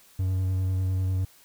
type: tone with vibrato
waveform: triangle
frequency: 93.4 Hz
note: F#2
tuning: 17 cents sharp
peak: -21 dBFS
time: 0.19-1.25 s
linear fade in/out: 5 ms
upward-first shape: sine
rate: 10 Hz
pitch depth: 16 cents each way
effects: white hiss -56 dBFS RMS until 1.44 s